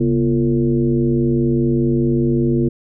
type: tone with frequency modulation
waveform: sine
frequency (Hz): 240.3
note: B3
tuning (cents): -47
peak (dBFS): -13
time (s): 0-2.69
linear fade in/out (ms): 10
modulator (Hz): 105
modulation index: 1.4
effects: none